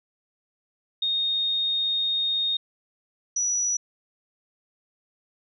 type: tone pair in turn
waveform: sine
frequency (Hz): 3702 / 5877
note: A#7 / F#8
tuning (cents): -13 / -13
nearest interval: minor sixth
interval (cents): 800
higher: second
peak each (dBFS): -22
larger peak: neither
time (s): 1.02-2.57 / 3.36-3.77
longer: first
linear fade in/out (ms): 5
effects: none